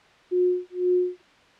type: tone with tremolo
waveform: sine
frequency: 360.9 Hz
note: F#4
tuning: 43 cents flat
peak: -17 dBFS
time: 0.31-1.22 s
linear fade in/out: 20 ms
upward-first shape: sine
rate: 2 Hz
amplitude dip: 100%
effects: white hiss -54 dBFS RMS until 1.59 s + low-pass 3000 Hz 12 dB/octave